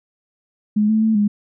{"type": "tone with pitch steps", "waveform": "sine", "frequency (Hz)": [210.5, 218.4, 220.8, 206.8], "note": ["G#3", "A3", "A3", "G#3"], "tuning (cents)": [24, -13, 6, -7], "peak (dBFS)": -13, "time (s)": [0.76, 1.28], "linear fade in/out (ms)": 10, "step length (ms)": 130, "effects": []}